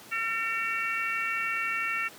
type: harmonic tone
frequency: 453.2 Hz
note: A#4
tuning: 49 cents flat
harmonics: 3 / 4 / 5 / 6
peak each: -33 / -33 / -33 / -33 dBFS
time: 0.11-2.09 s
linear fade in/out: 20 ms
effects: pink hiss -48 dBFS RMS until 2.18 s + high-pass 200 Hz 12 dB/octave